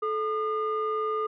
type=tone pair together; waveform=sine; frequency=434.4 / 1215.3 Hz; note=A4 / D#6; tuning=-22 / -41 cents; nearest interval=octave + tritone; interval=1781 cents; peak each=-27 dBFS; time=0.02-1.27 s; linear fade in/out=10 ms; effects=tanh soft clip ceiling -21 dBFS